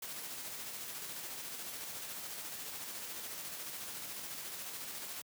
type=noise with tremolo; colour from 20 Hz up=white; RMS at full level=-43 dBFS; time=0.02-5.22 s; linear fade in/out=5 ms; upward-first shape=square; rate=14 Hz; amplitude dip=25%; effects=high-pass 100 Hz 12 dB/octave